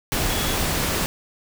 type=tone in noise; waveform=sine; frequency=3363 Hz; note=G#7; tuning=21 cents sharp; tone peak=-32 dBFS; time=0.3-0.55 s; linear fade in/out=0 ms; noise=pink; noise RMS=-23 dBFS; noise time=0.12-1.06 s; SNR=-12 dB; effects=none